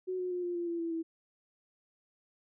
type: tone with pitch steps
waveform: sine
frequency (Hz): 370 / 363.6 / 357.4 / 351.3 / 345.2 / 339.3 / 333.5 / 327.7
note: F#4 / F#4 / F4 / F4 / F4 / F4 / E4 / E4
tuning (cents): 0 / -30 / +40 / +10 / -20 / -50 / +20 / -10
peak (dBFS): -32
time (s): 0.07-1.03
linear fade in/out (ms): 20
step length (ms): 120
effects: none